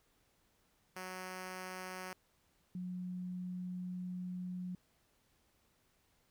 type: tone pair in turn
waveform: 5% pulse / sine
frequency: 185 / 180.98 Hz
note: F#3 / F#3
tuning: 0 / -38 cents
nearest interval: unison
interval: 38 cents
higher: first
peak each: -32 / -39 dBFS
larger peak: first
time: 0.96-2.13 / 2.75-4.75 s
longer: second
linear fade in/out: 2 ms
effects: pink hiss -74 dBFS RMS until 6.3 s